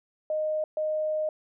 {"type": "tone bursts at uneven times", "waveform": "sine", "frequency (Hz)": 618, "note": "D#5", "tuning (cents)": -12, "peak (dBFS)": -25, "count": 2, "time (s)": [[0.3, 0.64], [0.77, 1.29]], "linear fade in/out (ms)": 2, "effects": []}